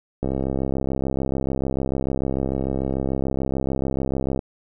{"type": "click train", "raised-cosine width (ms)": 2, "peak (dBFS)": -11, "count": 279, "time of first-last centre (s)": [0.23, 4.392], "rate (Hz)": 66.8, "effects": []}